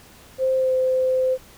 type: tone with pitch glide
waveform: sine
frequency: 523.3 to 516.4 Hz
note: C5 to C5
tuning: 0 to -23 cents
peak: -17 dBFS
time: 0.38-1.38 s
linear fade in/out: 50 ms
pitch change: -23 cents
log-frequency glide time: 0.56-0.73 s
effects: pink hiss -48 dBFS RMS until 1.57 s